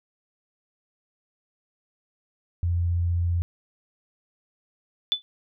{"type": "tone with vibrato", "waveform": "sine", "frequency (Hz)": 86.4, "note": "F2", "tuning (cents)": -18, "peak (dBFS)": -21, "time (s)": [2.63, 3.42], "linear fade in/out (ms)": 0, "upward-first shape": "triangle", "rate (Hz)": 15, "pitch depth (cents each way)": 11}
{"type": "tone with exponential decay", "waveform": "sine", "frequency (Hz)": 3487, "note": "A7", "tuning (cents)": -16, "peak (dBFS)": -15, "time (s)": [5.12, 5.22], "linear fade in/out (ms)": 0, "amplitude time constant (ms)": 21}
{"effects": []}